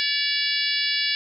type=harmonic tone with a mistuned harmonic; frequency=571 Hz; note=D5; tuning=49 cents flat; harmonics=3 / 4 / 5 / 6 / 7 / 8 / 9; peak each=-29 / -29 / -29 / -29 / -29 / -29 / -29 dBFS; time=0-1.15 s; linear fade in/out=0 ms; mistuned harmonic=3; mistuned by=+17 cents; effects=none

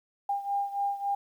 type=beating tone pair; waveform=sine; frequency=801 / 804.6 Hz; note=G5 / G5; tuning=+37 / +45 cents; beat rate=3.6 Hz; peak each=-29 / -33 dBFS; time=0.29-1.15 s; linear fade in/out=5 ms; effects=10-bit

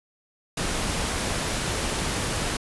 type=noise; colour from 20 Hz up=pink; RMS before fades=-27 dBFS; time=0.57-2.57 s; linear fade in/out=5 ms; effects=resampled to 24000 Hz

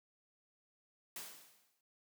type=noise with exponential decay; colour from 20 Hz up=white; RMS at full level=-44 dBFS; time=1.16-1.81 s; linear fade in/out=2 ms; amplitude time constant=140 ms; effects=noise-tail reverb RT60 0.2 s tail -22 dB re dry + high-pass 150 Hz 12 dB/octave

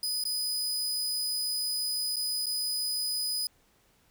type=tone with dropouts; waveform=sawtooth; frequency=4983 Hz; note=D#8; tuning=2 cents sharp; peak=-26 dBFS; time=0.03-3.47 s; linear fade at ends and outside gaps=2 ms; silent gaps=0.239-0.252 / 2.16-2.166 / 2.459-2.466 s; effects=pink hiss -66 dBFS RMS until 4.1 s

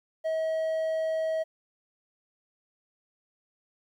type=tone; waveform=triangle; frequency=640 Hz; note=D#5; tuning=49 cents sharp; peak=-24 dBFS; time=0.24-1.44 s; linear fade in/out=20 ms; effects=11-bit

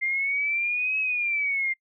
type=exponential two-way sweep; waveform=sine; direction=up then down; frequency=2096 to 2573 to 2096 Hz; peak=-23 dBFS; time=0.01-1.74 s; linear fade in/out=20 ms; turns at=0.99 s; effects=noise-tail reverb RT60 0.1 s tail -26 dB re dry

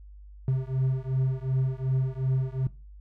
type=beating tone pair; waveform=triangle; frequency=130 / 132.7 Hz; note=C3 / C3; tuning=-11 / +25 cents; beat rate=2.7 Hz; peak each=-25 dBFS; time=0.48-2.67 s; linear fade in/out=2 ms; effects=noise-tail reverb RT60 0.3 s tail -19 dB re dry + added 50 Hz sine -44 dBFS peak until 3 s

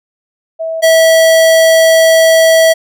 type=tone pair in turn; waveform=sine / square; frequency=650 / 650 Hz; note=E5 / E5; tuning=-24 / -24 cents; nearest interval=unison; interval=0 cents; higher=neither; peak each=-15 / -5 dBFS; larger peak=second; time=0.59-0.82 / 0.82-2.74 s; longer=second; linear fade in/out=20 ms; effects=none

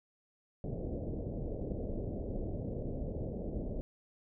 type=low-pass noise; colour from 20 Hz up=pink; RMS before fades=-38 dBFS; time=0.64-3.81 s; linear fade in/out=0 ms; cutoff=620 Hz; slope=48 dB/octave; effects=none

